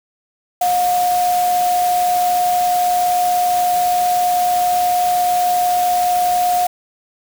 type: tone in noise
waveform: sine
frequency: 717 Hz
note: F5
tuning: 45 cents sharp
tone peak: -13 dBFS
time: 0.61-6.67 s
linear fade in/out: 5 ms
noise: white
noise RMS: -27 dBFS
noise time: 0.61-6.67 s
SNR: +11 dB
effects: none